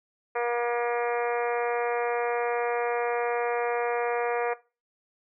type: harmonic tone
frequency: 238.8 Hz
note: A#3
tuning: 42 cents sharp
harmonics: 2 / 3 / 4 / 5 / 6 / 7 / 8 / 9 / 10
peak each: -28 / -32 / -34 / -36 / -38 / -39 / -40 / -41 / -42 dBFS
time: 0.35-4.54 s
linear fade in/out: 10 ms
effects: noise-tail reverb RT60 0.3 s tail -19 dB re dry